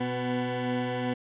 20% pulse tone pair together, 123.47 / 249.5 Hz, B2 / B3, 0 / +18 cents, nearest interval octave, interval 1218 cents, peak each -28 / -24 dBFS, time 0-1.14 s, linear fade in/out 10 ms, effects resampled to 8000 Hz

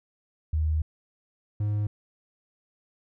sine / triangle tone pair in turn, 77.78 / 104.49 Hz, D#2 / G#2, 0 / +11 cents, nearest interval perfect fourth, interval 511 cents, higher second, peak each -22 dBFS, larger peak neither, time 0.53-0.82 / 1.6-1.87 s, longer first, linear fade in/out 5 ms, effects none

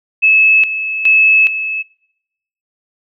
sine tone with tremolo, 2598 Hz, E7, 26 cents flat, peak -6 dBFS, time 0.22-1.83 s, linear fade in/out 20 ms, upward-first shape square, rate 1.2 Hz, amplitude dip 70%, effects noise-tail reverb RT60 0.9 s tail -23 dB re dry

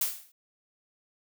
blue noise with exponential decay, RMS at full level -24 dBFS, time 0.01-0.32 s, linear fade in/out 5 ms, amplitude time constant 66 ms, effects none

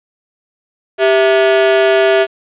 45% pulse ring-modulated tone, 525 Hz, C5, 6 cents sharp, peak -5 dBFS, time 0.98-2.27 s, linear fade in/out 50 ms, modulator 132 Hz, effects resampled to 8000 Hz + 7-bit

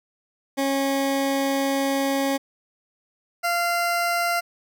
20% pulse tone pair in turn, 273.9 / 691.5 Hz, C#4 / F5, -21 / -17 cents, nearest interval octave + major third, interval 1604 cents, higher second, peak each -16 dBFS, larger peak neither, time 0.57-2.38 / 3.43-4.41 s, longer first, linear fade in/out 20 ms, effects none

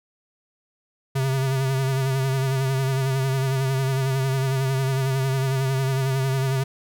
square tone with vibrato, 133.6 Hz, C3, 36 cents sharp, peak -21 dBFS, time 1.15-6.64 s, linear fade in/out 10 ms, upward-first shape sine, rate 11 Hz, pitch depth 39 cents each way, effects none

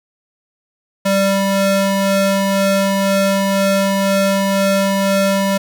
40% pulse ring-modulated tone, 392 Hz, G4, in tune, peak -9 dBFS, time 1.05-5.58 s, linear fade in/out 10 ms, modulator 197 Hz, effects none

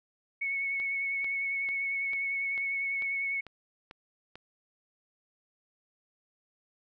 sine tone with vibrato, 2209 Hz, C#7, 7 cents flat, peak -29 dBFS, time 0.41-3.41 s, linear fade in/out 10 ms, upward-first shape triangle, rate 10 Hz, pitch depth 21 cents each way
click train, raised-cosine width 0.3 ms, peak -29 dBFS, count 9, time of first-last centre 0.8-4.356 s, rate 2.25 Hz
effects none

